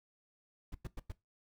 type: noise bursts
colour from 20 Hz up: brown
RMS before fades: -41 dBFS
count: 4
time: 0.72-1.122 s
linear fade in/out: 5 ms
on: 27 ms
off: 98 ms
effects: noise-tail reverb RT60 0.2 s tail -19 dB re dry